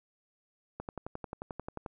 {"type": "click train", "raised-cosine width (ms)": 1, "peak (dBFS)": -24, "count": 13, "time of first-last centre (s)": [0.8, 1.862], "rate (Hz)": 11.3, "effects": []}